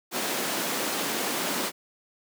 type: high-pass noise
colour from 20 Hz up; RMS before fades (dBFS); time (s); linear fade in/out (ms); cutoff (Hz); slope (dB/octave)
pink; -29; 0.11-1.72; 50; 220; 24
effects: none